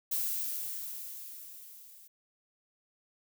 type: noise with level ramp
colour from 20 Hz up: violet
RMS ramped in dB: -31 to -55 dBFS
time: 0.11-2.08 s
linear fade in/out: 10 ms
effects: none

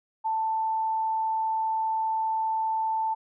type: tone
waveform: sine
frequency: 885 Hz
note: A5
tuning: 10 cents sharp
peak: -24 dBFS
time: 0.24-3.15 s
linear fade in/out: 20 ms
effects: none

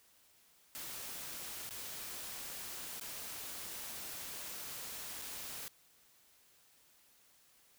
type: noise with dropouts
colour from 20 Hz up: white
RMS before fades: -45 dBFS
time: 0.75-5.68 s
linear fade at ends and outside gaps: 0 ms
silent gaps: 1.692-1.708 / 2.997-3.012 / 5.217-5.221 s
effects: white hiss -67 dBFS RMS until 7.78 s

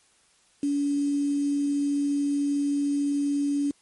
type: tone with quantisation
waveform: sine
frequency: 285.1 Hz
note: C#4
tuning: 49 cents sharp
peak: -22 dBFS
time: 0.63-3.71 s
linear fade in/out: 2 ms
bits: 7
effects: white hiss -62 dBFS RMS until 3.81 s + MP3 48 kbps

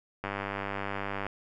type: click train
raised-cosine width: 0.5 ms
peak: -18 dBFS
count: 103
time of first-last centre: 0.24-1.266 s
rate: 99.4 Hz
effects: none

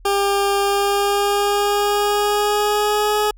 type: tone with pitch glide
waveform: 20% pulse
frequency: 400 to 420.9 Hz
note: G4 to G#4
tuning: +35 to +23 cents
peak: -11 dBFS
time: 0.05-3.31 s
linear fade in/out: 5 ms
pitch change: +88 cents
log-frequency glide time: 0.6-3.17 s
effects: added 40 Hz sine -41 dBFS peak until 3.37 s

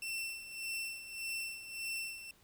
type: tone with tremolo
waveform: sawtooth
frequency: 2691 Hz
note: E7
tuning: 35 cents sharp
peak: -33 dBFS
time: 0.02-2.31 s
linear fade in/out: 2 ms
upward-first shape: sine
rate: 1.7 Hz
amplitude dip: 70%
effects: pink hiss -66 dBFS RMS until 2.43 s

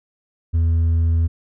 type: tone with hard clipping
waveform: triangle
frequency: 82.41 Hz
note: E2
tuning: in tune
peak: -13 dBFS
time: 0.53-1.28 s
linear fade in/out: 20 ms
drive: 1 dB
effects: none

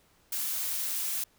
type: noise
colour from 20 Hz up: blue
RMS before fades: -32 dBFS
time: 0.32-1.24 s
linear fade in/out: 5 ms
effects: pink hiss -65 dBFS RMS until 1.38 s

